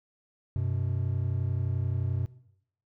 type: tone pair together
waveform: triangle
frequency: 94.4 / 125.91 Hz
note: F#2 / B2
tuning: +35 / +34 cents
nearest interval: perfect fourth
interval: 499 cents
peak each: -27 / -28 dBFS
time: 0.56-2.26 s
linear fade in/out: 0 ms
effects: noise-tail reverb RT60 0.7 s tail -17 dB re dry